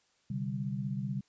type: chord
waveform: sine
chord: C suspended second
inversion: none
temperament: equal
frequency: 130.81 / 146.83 / 196 Hz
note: C3 / D3 / G3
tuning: 0 / 0 / 0 cents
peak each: -36 / -38 / -36 dBFS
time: 0.3-1.21 s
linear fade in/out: 5 ms
effects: white hiss -71 dBFS RMS until 1.28 s + resampled to 16000 Hz